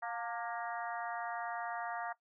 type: harmonic tone with a mistuned harmonic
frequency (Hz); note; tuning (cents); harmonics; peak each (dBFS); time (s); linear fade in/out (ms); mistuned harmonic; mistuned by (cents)
235.2; A#3; +16; 3 / 4 / 5 / 6 / 7 / 8; -41 / -43 / -45 / -47 / -48 / -49; 0.02-2.13; 10; 4; -49
effects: noise-tail reverb RT60 0.1 s tail -17 dB re dry